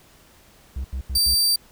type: tone bursts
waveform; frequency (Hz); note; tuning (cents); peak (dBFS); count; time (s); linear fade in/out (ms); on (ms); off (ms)
triangle; 65.2; C2; -5; -23; 4; 0.76-1.345; 5; 84; 83
type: tone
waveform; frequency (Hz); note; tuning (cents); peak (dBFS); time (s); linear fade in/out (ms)
sawtooth; 4663; D8; -13; -14; 1.15-1.56; 5
effects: pink hiss -53 dBFS RMS until 1.71 s